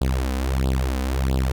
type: tone with flanger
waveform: sawtooth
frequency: 65.6 Hz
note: C2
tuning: 5 cents sharp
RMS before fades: -22 dBFS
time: 0.01-1.52 s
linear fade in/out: 5 ms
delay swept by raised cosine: 0.23 to 4.03 ms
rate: 1.5 Hz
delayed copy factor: +0.95
effects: none